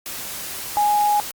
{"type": "tone in noise", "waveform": "sine", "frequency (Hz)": 830.6, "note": "G#5", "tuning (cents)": 0, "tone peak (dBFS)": -15, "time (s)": [0.77, 1.2], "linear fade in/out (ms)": 0, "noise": "white", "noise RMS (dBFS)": -31, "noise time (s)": [0.06, 1.31], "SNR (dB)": 13, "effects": ["Opus 48 kbps"]}